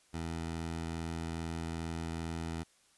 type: tone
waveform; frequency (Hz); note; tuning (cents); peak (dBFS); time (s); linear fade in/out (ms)
15% pulse; 82.41; E2; 0; -30; 0.13-2.64; 20
effects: white hiss -67 dBFS RMS until 2.97 s + resampled to 24000 Hz